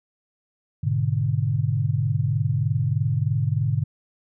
sine chord, G# diminished, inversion none, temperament equal, 103.83 / 123.47 / 146.83 Hz, G#2 / B2 / D3, 0 / 0 / 0 cents, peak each -24 dBFS, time 0.83-3.84 s, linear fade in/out 10 ms, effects none

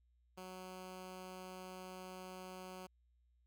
10% pulse tone, 185 Hz, F#3, in tune, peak -40 dBFS, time 0.37-2.87 s, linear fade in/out 10 ms, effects added 60 Hz sine -70 dBFS peak until 3.46 s

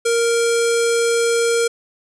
square tone with low-pass filter, 466.2 Hz, A#4, in tune, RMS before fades -17 dBFS, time 0.05-1.68 s, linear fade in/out 10 ms, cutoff 8400 Hz, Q 2.8, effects none

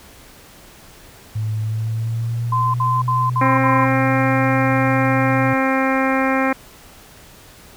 sine tone with pitch glide, 108.6 to 124.03 Hz, A2 to B2, -22 to +8 cents, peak -19 dBFS, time 1.35-5.54 s, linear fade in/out 10 ms, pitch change +230 cents, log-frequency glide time 1.61-2.99 s
sine tone bursts, 1032 Hz, C6, 24 cents flat, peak -16 dBFS, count 5, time 2.52-3.856 s, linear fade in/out 5 ms, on 220 ms, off 59 ms
harmonic tone, 265.6 Hz, C4, 26 cents sharp, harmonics 1 / 2 / 3 / 4 / 5 / 6 / 7 / 8 / 9, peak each -19 / -22 / -24 / -25 / -26 / -27 / -27 / -28 / -29 dBFS, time 3.41-6.53 s, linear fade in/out 5 ms
effects pink hiss -44 dBFS RMS until 7.76 s

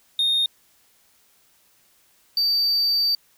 sine tone pair in turn, 3687 / 4628 Hz, A#7 / D8, -20 / -26 cents, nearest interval major third, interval 394 cents, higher second, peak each -15 dBFS, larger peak neither, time 0.19-0.46 / 2.37-3.15 s, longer second, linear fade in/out 2 ms, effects tanh soft clip ceiling -17 dBFS + white hiss -60 dBFS RMS until 3.37 s

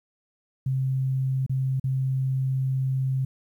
sine tone with dropouts, 132.2 Hz, C3, 18 cents sharp, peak -22 dBFS, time 0.66-3.25 s, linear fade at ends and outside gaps 5 ms, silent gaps 1.464-1.495 / 1.798-1.84 s, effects 10-bit

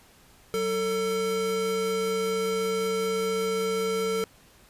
square tone pair together, 188.3 / 447.4 Hz, F#3 / A4, +31 / +29 cents, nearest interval octave + minor third, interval 1498 cents, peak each -35 / -26 dBFS, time 0.54-4.24 s, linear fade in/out 0 ms, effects pink hiss -56 dBFS RMS until 4.69 s + resampled to 32000 Hz

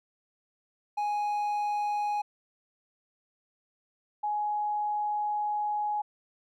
triangle / sine tone pair in turn, 830.6 / 836.9 Hz, G#5 / G#5, 0 / +13 cents, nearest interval unison, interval 13 cents, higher second, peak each -25 / -27 dBFS, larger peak first, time 0.97-2.22 / 4.23-6.02 s, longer second, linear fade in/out 10 ms, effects none

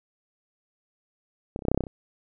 clicks, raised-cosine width 2 ms, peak -16 / -23 / -25 / -16 / -7 / -7 / -8 / -9 / -12 / -18 / -26 dBFS, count 11, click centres 1.561 / 1.591 / 1.622 / 1.652 / 1.684 / 1.716 / 1.746 / 1.776 / 1.807 / 1.838 / 1.868 s, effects none

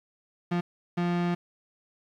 35% pulse tone bursts at uneven times, 174.61 Hz, F3, in tune, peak -23 dBFS, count 2, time 0.51-0.61 / 0.97-1.35 s, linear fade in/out 10 ms, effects low-pass 3000 Hz 12 dB/octave + 10-bit

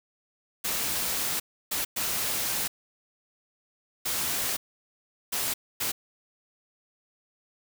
white noise bursts at uneven times, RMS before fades -29 dBFS, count 6, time 0.64-1.4 / 1.71-1.85 / 1.96-2.68 / 4.05-4.57 / 5.32-5.54 / 5.8-5.92 s, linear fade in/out 10 ms, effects none

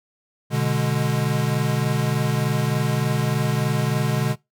square chord, G# diminished, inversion first, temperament equal, 123.47 / 146.83 / 207.7 Hz, B2 / D3 / G#3, 0 / 0 / 0 cents, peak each -24 / -23 / -28 dBFS, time 0.5-4.36 s, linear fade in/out 50 ms, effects noise-tail reverb RT60 0.2 s tail -23 dB re dry

